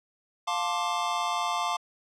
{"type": "chord", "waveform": "square", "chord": "D minor seventh", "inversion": "first", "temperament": "just", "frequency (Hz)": [704.8, 881, 1057.2, 1174.7], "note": ["F5", "A5", "C6", "D6"], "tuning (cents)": [16, 2, 18, 0], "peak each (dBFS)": [-33, -33, -33, -33], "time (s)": [0.47, 1.77], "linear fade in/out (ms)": 10, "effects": ["low-pass 7000 Hz 12 dB/octave"]}